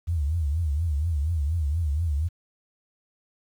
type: tone with vibrato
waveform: sine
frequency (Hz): 77.78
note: D#2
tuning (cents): 0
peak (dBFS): -22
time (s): 0.07-2.29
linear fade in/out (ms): 20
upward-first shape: triangle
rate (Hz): 4.2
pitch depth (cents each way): 220
effects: 9-bit